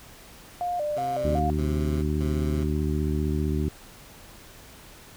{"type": "tone with vibrato", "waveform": "sine", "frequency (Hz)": 650, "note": "E5", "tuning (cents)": -24, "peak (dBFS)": -25, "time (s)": [0.61, 1.5], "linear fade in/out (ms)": 0, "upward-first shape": "square", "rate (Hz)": 2.7, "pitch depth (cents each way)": 150}
{"type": "tone bursts", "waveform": "15% pulse", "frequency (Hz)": 131.4, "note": "C3", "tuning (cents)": 8, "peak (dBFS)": -29, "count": 3, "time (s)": [0.96, 2.64], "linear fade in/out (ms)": 10, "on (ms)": 440, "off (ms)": 180}
{"type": "harmonic tone", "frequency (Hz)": 75.4, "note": "D2", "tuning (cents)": 46, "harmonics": [1, 2, 3, 4, 5], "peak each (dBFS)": [-26, -29, -31, -32, -33], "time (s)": [1.24, 3.69], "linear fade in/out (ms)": 5}
{"effects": ["pink hiss -48 dBFS RMS until 5.16 s"]}